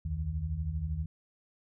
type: tone cluster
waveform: sine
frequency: 68.8 / 81.4 / 157 Hz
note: C#2 / E2 / D#3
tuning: -12 / -21 / +16 cents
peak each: -37 / -33 / -37 dBFS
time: 0.05-1.06 s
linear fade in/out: 5 ms
effects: none